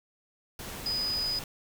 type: tone in noise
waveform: sine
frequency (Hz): 4978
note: D#8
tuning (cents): 0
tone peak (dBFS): -28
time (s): 0.86-1.39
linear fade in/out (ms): 2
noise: pink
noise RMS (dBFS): -40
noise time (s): 0.59-1.44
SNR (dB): +9
effects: none